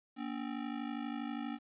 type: ring-modulated tone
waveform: square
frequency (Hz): 261.6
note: C4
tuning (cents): 0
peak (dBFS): -35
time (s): 0.16-1.59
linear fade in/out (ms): 50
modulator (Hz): 26.2
effects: resampled to 8000 Hz + 11-bit